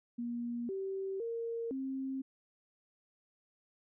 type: tone with pitch steps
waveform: sine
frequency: 238 / 386.3 / 462 / 266.4 Hz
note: A#3 / G4 / A#4 / C4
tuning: +36 / -25 / -16 / +31 cents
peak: -35 dBFS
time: 0.18-2.22 s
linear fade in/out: 10 ms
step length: 510 ms
effects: none